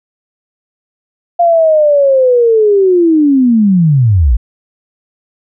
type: linear sweep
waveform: sine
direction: down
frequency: 698 to 49 Hz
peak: -5 dBFS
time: 1.39-4.37 s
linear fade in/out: 10 ms
effects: none